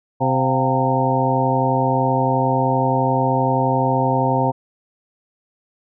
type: harmonic tone with a mistuned harmonic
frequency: 130.81 Hz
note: C3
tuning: in tune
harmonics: 1 / 2 / 3 / 4 / 5 / 6 / 7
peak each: -21 / -23 / -27 / -23 / -24 / -24 / -21 dBFS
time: 0.2-4.52 s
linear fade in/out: 20 ms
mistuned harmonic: 5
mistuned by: +99 cents
effects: none